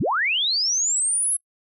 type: linear sweep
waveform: sine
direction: up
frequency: 65.41 to 11000 Hz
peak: -19 dBFS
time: 0-1.37 s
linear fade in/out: 10 ms
effects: noise-tail reverb RT60 0.1 s tail -26 dB re dry